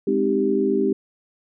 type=chord; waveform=sine; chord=Ab major seventh; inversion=none; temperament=equal; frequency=207.7 / 261.6 / 311.1 / 392 Hz; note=Ab3 / C4 / Eb4 / G4; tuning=0 / 0 / 0 / 0 cents; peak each=-25 / -24 / -25 / -20 dBFS; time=0.07-0.93 s; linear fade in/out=5 ms; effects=none